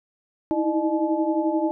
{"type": "tone cluster", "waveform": "sine", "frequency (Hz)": [314.7, 326.1, 607, 859], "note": ["D#4", "E4", "D#5", "A5"], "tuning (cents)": [20, -19, -43, -42], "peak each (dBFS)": [-26, -23, -27, -29], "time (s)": [0.51, 1.71], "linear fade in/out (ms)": 0, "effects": []}